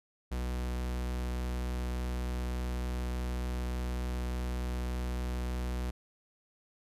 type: tone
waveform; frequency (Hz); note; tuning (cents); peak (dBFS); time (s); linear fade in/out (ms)
45% pulse; 61.7; B1; -1; -32; 0.31-5.91; 10
effects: resampled to 32000 Hz